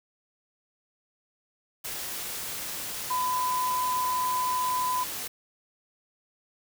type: tone in noise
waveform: sine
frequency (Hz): 1005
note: B5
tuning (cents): +30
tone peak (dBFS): -25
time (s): 3.1-5.04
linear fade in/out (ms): 10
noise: white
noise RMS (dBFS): -35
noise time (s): 1.84-5.28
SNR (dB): +7
effects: none